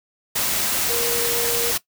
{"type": "tone in noise", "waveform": "sine", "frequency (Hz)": 471.5, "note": "A#4", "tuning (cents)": 20, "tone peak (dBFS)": -25, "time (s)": [0.89, 1.72], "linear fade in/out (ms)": 10, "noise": "white", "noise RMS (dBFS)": -22, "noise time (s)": [0.35, 1.78], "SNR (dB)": -6, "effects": ["noise-tail reverb RT60 0.1 s tail -18 dB re dry"]}